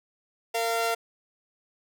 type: tone pair together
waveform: sawtooth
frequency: 458.8 / 689 Hz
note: A#4 / F5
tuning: -28 / -24 cents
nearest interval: perfect fifth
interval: 704 cents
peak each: -25 / -23 dBFS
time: 0.54-0.95 s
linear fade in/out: 10 ms
effects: none